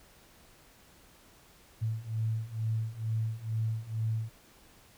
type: beating tone pair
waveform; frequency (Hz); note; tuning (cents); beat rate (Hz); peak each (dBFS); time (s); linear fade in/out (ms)
sine; 110 / 112.2; A2 / A2; 0 / +34; 2.2; -34 / -32; 1.81-4.3; 20
effects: pink hiss -59 dBFS RMS until 4.97 s